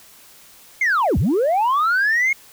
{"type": "linear two-way sweep", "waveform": "sine", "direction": "down then up", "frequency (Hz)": [2186, 58.1, 2186], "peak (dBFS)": -13, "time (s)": [0.81, 2.33], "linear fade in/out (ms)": 5, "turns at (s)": 1.18, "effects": ["tanh soft clip ceiling -13 dBFS", "white hiss -47 dBFS RMS until 2.52 s"]}